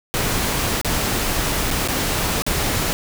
pink noise with dropouts, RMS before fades -21 dBFS, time 0.14-2.93 s, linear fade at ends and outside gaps 0 ms, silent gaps 0.814-0.847 / 1.705-1.711 / 1.876-1.885 / 2.421-2.465 s, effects none

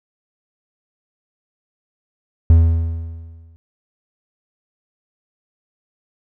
triangle tone with exponential decay, 82.41 Hz, E2, in tune, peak -3 dBFS, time 2.5-3.56 s, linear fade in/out 0 ms, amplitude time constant 230 ms, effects none

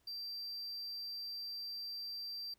triangle tone, 4700 Hz, D8, 1 cent sharp, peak -40 dBFS, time 0.07-2.54 s, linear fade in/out 5 ms, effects pink hiss -75 dBFS RMS until 2.58 s

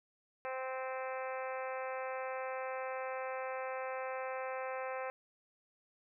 harmonic tone, 260.5 Hz, C4, 7 cents flat, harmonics 2 / 3 / 4 / 5 / 6 / 7 / 8 / 9 / 10, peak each -40 / -44 / -46 / -48 / -50 / -51 / -52 / -53 / -54 dBFS, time 0.45-5.1 s, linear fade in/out 0 ms, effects none

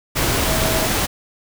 sine tone in noise, 645 Hz, E5, 38 cents flat, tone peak -25 dBFS, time 0.45-0.87 s, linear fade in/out 20 ms, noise pink, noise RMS -19 dBFS, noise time 0.15-1.07 s, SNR -9 dB, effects none

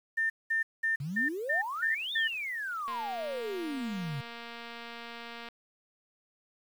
sine tone bursts, 1800 Hz, A6, 39 cents sharp, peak -26 dBFS, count 7, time 0.17-2.28 s, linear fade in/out 10 ms, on 130 ms, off 200 ms
sine exponential two-way sweep, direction up then down, 131.3 to 3681 to 131.3 Hz, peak -33 dBFS, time 1-4.21 s, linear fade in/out 5 ms, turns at 2.13 s
click train, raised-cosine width 0.3 ms, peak -28 dBFS, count 611, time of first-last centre 2.88-5.487 s, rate 234 Hz
effects 9-bit

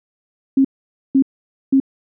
sine tone bursts, 269.5 Hz, C#4, 49 cents flat, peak -9 dBFS, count 3, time 0.57-1.801 s, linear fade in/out 5 ms, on 77 ms, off 500 ms, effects none

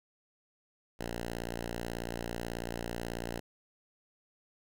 5% pulse tone, 58.27 Hz, A#1, in tune, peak -25 dBFS, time 0.99-3.4 s, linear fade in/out 10 ms, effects none

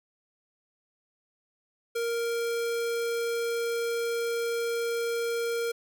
square tone, 466.4 Hz, A#4, 1 cent sharp, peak -28 dBFS, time 1.95-5.72 s, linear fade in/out 10 ms, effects none

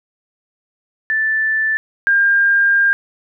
sine tone pair in turn, 1760 / 1604.2 Hz, A6 / G6, 0 / +40 cents, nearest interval major second, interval 160 cents, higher first, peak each -14 / -10 dBFS, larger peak second, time 1.1-1.77 / 2.07-2.93 s, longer second, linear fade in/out 0 ms, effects none

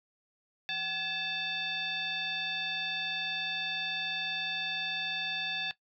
sine tone with frequency modulation, 2637 Hz, E7, in tune, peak -31 dBFS, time 0.69-5.71 s, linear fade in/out 0 ms, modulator 936 Hz, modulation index 1.5, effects noise-tail reverb RT60 0.1 s tail -17 dB re dry

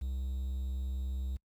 triangle tone with quantisation, 65.41 Hz, C2, in tune, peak -31 dBFS, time 0.01-1.37 s, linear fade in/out 10 ms, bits 10, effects noise-tail reverb RT60 0.1 s tail -26 dB re dry

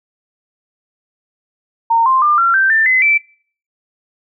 sine tone with pitch steps, 918 / 1048.4 / 1197.4 / 1367.5 / 1561.8 / 1783.7 / 2037 / 2327 Hz, A#5 / C6 / D6 / F6 / G6 / A6 / C7 / D7, -27 / +3 / +33 / -37 / -7 / +23 / -47 / -17 cents, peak -9 dBFS, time 1.9-3.18 s, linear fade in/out 10 ms, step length 160 ms, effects noise-tail reverb RT60 0.5 s tail -23 dB re dry

